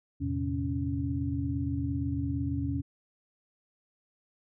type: tone cluster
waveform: sine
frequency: 83.3 / 111.8 / 129.4 / 278.8 Hz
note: E2 / A2 / C3 / C#4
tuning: +19 / +28 / -19 / +10 cents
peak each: -33 / -37 / -35 / -32 dBFS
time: 0.2-2.82 s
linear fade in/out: 20 ms
effects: none